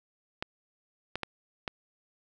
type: clicks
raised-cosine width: 0.3 ms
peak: -16 dBFS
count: 4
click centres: 0.425 / 1.156 / 1.233 / 1.678 s
effects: none